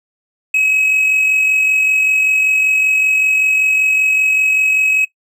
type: tone with amplitude modulation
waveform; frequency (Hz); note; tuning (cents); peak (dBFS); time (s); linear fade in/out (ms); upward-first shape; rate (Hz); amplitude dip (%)
triangle; 2555; D#7; +45; -8; 0.54-5.05; 5; sine; 45.2; 35
effects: noise-tail reverb RT60 0.1 s tail -19 dB re dry